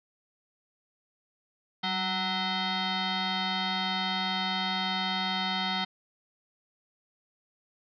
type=tone with frequency modulation; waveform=sine; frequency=1480 Hz; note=F#6; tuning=in tune; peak=-27 dBFS; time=1.83-5.85 s; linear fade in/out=10 ms; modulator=557 Hz; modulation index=4.9; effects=none